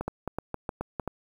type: two click trains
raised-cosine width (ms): 1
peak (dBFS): -16 / -17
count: 4 / 5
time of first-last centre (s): 0.08-0.997 / 0.01-1.077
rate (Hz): 3.27 / 3.75
effects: 8-bit